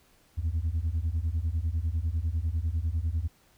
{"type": "beating tone pair", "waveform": "sine", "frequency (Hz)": [76.1, 86.1], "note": ["D#2", "F2"], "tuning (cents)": [-38, -24], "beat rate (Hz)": 10, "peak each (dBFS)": -27, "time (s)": [0.37, 3.28], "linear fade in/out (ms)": 20, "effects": ["tanh soft clip ceiling -23 dBFS", "pink hiss -63 dBFS RMS until 3.57 s"]}